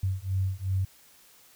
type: beating tone pair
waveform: sine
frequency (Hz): 93.7 / 96.4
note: F#2 / G2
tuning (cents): +22 / -28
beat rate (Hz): 2.7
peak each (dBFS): -29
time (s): 0.03-0.85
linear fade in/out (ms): 5
effects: white hiss -57 dBFS RMS until 1.55 s